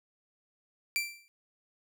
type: tone with exponential decay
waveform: sawtooth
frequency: 2349 Hz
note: D7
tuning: in tune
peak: -22 dBFS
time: 0.96-1.28 s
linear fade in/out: 0 ms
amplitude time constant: 69 ms
effects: none